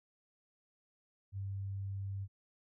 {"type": "tone", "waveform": "sine", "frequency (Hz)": 98.1, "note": "G2", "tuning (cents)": 2, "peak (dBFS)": -37, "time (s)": [1.32, 2.28], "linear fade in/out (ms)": 50, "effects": []}